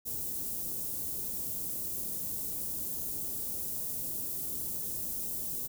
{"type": "band-stop noise", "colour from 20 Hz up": "white", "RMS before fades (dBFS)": -36, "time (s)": [0.05, 5.68], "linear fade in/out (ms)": 20, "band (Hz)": [350, 11000], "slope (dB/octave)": 12, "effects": []}